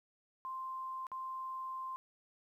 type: tone with dropouts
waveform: sine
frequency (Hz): 1046.5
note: C6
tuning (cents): 0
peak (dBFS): -39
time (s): 0.45-1.96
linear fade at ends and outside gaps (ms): 0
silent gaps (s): 1.068-1.117
effects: 12-bit